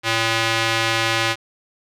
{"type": "tone with band-pass filter", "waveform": "square", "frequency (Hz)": 113.5, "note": "A#2", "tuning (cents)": -46, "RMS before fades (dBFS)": -20, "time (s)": [0.03, 1.36], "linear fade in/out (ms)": 50, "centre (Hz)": 2700, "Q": 0.87, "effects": []}